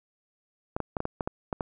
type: clicks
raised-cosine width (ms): 1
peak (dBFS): -15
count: 9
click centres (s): 0.765 / 0.803 / 0.968 / 1.004 / 1.054 / 1.208 / 1.275 / 1.528 / 1.608
effects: none